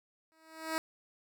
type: tone with exponential growth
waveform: 10% pulse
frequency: 320 Hz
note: D#4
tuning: 49 cents sharp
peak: -21 dBFS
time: 0.32-0.78 s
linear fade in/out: 0 ms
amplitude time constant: 100 ms
effects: none